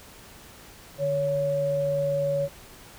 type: tone pair together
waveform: sine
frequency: 148.32 / 560 Hz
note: D3 / C#5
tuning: +17 / +18 cents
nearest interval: octave + major seventh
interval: 2301 cents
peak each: -31 / -23 dBFS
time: 0.98-2.49 s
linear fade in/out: 50 ms
effects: pink hiss -48 dBFS RMS until 2.98 s

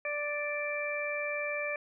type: harmonic tone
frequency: 587.3 Hz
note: D5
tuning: in tune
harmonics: 1 / 2 / 3 / 4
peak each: -35 / -43 / -39 / -35 dBFS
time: 0.05-1.76 s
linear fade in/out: 2 ms
effects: none

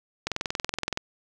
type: click train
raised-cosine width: 0.2 ms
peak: -10 dBFS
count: 16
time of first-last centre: 0.27-0.974 s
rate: 21.3 Hz
effects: none

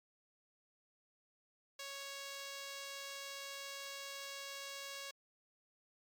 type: tone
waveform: 5% pulse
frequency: 554.4 Hz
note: C#5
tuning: in tune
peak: -33 dBFS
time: 1.79-5.11 s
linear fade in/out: 5 ms
effects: MP3 64 kbps

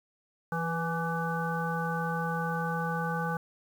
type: harmonic tone with a mistuned harmonic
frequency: 166.7 Hz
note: E3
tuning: 20 cents sharp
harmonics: 1 / 3 / 5 / 7 / 9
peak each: -32 / -37 / -35 / -37 / -36 dBFS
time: 0.52-3.37 s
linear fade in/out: 2 ms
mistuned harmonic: 3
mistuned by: -28 cents
effects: 9-bit

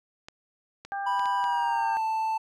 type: clicks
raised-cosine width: 0.2 ms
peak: -24 dBFS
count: 5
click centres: 0.285 / 0.85 / 1.195 / 1.257 / 1.441 s
type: harmonic tone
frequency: 397.6 Hz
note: G4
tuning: 25 cents sharp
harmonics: 2 / 3 / 4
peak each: -30 / -43 / -36 dBFS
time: 0.92-1.97 s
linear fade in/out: 0 ms
type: tone with pitch glide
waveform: triangle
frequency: 986 to 883.5 Hz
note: B5 to A5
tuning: -3 to +7 cents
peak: -23 dBFS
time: 1.06-2.38 s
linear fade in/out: 10 ms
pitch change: -190 cents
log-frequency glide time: 1.38-2.02 s
effects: none

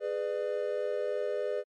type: chord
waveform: triangle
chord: G# diminished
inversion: none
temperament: just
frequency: 415.3 / 498.4 / 598 Hz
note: G#4 / B4 / D5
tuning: 0 / +16 / +31 cents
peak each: -32 dBFS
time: 0-1.64 s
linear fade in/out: 50 ms
effects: MP3 48 kbps

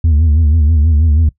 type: tone with vibrato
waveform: sine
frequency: 77.78 Hz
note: D#2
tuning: in tune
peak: -4 dBFS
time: 0.04-1.29 s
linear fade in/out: 5 ms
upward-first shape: sine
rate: 6.2 Hz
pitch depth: 110 cents each way
effects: noise-tail reverb RT60 0.1 s tail -21 dB re dry + tanh soft clip ceiling -6 dBFS

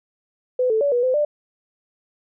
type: tone with pitch steps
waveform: sine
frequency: 504 / 439.9 / 570 / 485.5 / 512 / 593 Hz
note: B4 / A4 / C#5 / B4 / C5 / D5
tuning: +35 / 0 / +48 / -30 / -38 / +17 cents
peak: -16 dBFS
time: 0.59-1.25 s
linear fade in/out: 5 ms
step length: 110 ms
effects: none

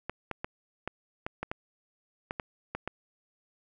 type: clicks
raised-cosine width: 0.5 ms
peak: -18 dBFS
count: 11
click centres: 0.096 / 0.313 / 0.445 / 0.876 / 1.265 / 1.43 / 1.515 / 2.309 / 2.398 / 2.75 / 2.876 s
effects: none

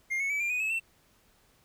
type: tone with pitch steps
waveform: triangle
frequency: 2118 / 2204 / 2294 / 2387 / 2484 / 2585 / 2690 Hz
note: C7 / C#7 / D7 / D7 / D#7 / E7 / E7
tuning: +21 / -11 / -41 / +28 / -3 / -34 / +34 cents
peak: -26 dBFS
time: 0.1-0.8 s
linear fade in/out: 20 ms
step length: 100 ms
effects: pink hiss -65 dBFS RMS until 1.64 s

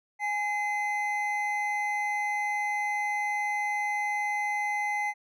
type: tone pair together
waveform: triangle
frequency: 830.6 / 2053 Hz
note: G#5 / C7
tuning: 0 / -33 cents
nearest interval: octave + major third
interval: 1567 cents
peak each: -28 dBFS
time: 0.19-5.14 s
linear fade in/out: 50 ms
effects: none

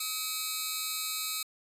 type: tone cluster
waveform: 10% pulse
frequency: 1274 / 2298 / 3740 / 4030 / 4191 Hz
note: D#6 / D7 / A#7 / B7 / C8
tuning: +41 / -38 / +5 / +34 / +2 cents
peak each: -31 dBFS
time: 0-1.43 s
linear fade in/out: 5 ms
effects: resampled to 32000 Hz

